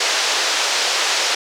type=band-pass noise; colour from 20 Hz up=white; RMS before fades=-19 dBFS; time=0-1.35 s; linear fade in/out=5 ms; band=410 to 6100 Hz; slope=24 dB/octave; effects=none